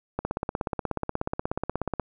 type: click train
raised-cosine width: 1 ms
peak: -13 dBFS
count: 31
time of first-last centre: 0.19-1.997 s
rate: 16.6 Hz
effects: none